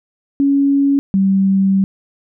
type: tone pair in turn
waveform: sine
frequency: 279 / 193.59 Hz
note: C#4 / G3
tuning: +11 / -21 cents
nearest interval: tritone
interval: 632 cents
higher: first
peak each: -10 dBFS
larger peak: neither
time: 0.4-0.99 / 1.14-1.84 s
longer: second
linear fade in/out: 0 ms
effects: none